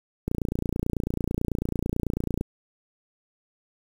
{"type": "click train", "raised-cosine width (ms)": 3, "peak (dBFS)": -13, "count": 63, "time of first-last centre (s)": [0.28, 2.411], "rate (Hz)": 29.1, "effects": ["7-bit"]}